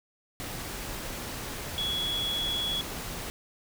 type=tone in noise; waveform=sine; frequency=3362 Hz; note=G#7; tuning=20 cents sharp; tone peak=-28 dBFS; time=1.78-2.81 s; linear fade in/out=0 ms; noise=pink; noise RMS=-37 dBFS; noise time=0.4-3.3 s; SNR=+6 dB; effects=none